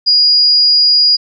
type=tone; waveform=sine; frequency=4879 Hz; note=D#8; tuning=35 cents flat; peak=-6 dBFS; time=0.06-1.17 s; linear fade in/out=20 ms; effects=none